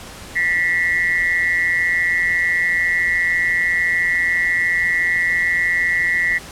sine tone with amplitude modulation, 1949 Hz, B6, 23 cents flat, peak -11 dBFS, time 0.35-6.39 s, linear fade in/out 20 ms, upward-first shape sine, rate 174 Hz, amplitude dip 90%, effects pink hiss -36 dBFS RMS until 6.51 s + low-pass 11000 Hz 12 dB/octave

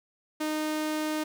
sawtooth tone, 308 Hz, D#4, 17 cents flat, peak -24 dBFS, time 0.4-1.24 s, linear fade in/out 10 ms, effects none

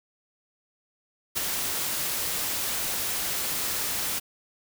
white noise with ADSR envelope, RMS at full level -24 dBFS, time 1.35-4.2 s, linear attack 27 ms, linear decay 5 ms, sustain -5 dB, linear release 19 ms, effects none

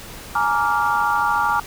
sine chord, Bb dominant seventh, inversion third, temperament just, 839.1 / 932.3 / 1165.4 / 1398.5 Hz, Ab5 / Bb5 / D6 / F6, +18 / 0 / -14 / +2 cents, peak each -22 dBFS, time 0.35-1.6 s, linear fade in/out 5 ms, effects pink hiss -37 dBFS RMS until 1.66 s

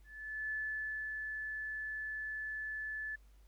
sine tone with ADSR envelope, 1735 Hz, A6, 25 cents flat, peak -35 dBFS, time 0.04-3.16 s, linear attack 470 ms, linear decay 590 ms, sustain -3 dB, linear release 10 ms, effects added 50 Hz sine -58 dBFS peak until 3.47 s + pink hiss -73 dBFS RMS until 3.47 s

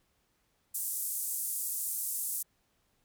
pink band-pass noise, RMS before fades -35 dBFS, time 0.74-2.43 s, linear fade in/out 10 ms, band 8700 to 15000 Hz, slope 24 dB/octave, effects pink hiss -74 dBFS RMS until 3.04 s

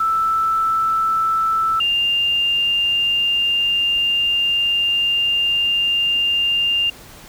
sine tone pair in turn, 1321 / 2799 Hz, E6 / F7, +3 / +3 cents, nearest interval octave + minor second, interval 1300 cents, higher second, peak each -15 / -15 dBFS, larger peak neither, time 0-1.8 / 1.8-6.9 s, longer second, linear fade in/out 5 ms, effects pink hiss -41 dBFS RMS until 7.28 s

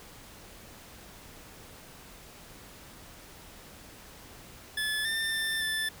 25% pulse tone with pitch steps, 1728 / 1794 / 1784 / 1758 Hz, A6 / A6 / A6 / A6, -32 / +33 / +23 / -2 cents, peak -25 dBFS, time 4.77-5.89 s, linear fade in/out 5 ms, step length 280 ms, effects pink hiss -50 dBFS RMS until 6 s

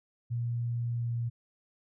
sine tone with pitch glide, 118.7 to 117.88 Hz, A#2 to A#2, +32 to +20 cents, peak -29 dBFS, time 0.3-1.3 s, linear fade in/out 20 ms, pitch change -12 cents, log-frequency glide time 0.94-1.12 s, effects none

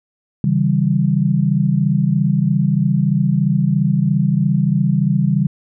sine chord, C# diminished, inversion none, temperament equal with one note detuned, 138.59 / 161.7 / 196 Hz, C#3 / E3 / G3, 0 / -33 / 0 cents, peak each -17 dBFS, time 0.44-5.47 s, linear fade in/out 2 ms, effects none

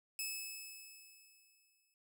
10% pulse tone with exponential decay, 2597 Hz, E7, 26 cents flat, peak -29 dBFS, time 0.19-1.94 s, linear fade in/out 1 ms, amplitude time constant 380 ms, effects none

